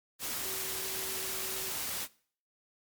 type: tone in noise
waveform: sine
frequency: 379.9 Hz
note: F#4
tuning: 46 cents sharp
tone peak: -45 dBFS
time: 0.41-1.74 s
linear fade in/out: 50 ms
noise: white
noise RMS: -36 dBFS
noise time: 0.19-2.08 s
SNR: -12 dB
effects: noise-tail reverb RT60 0.5 s tail -21 dB re dry + MP3 96 kbps